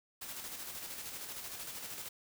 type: noise with tremolo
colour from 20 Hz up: white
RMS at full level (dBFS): -43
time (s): 0.21-2.09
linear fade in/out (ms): 10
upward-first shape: square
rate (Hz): 13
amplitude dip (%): 35
effects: none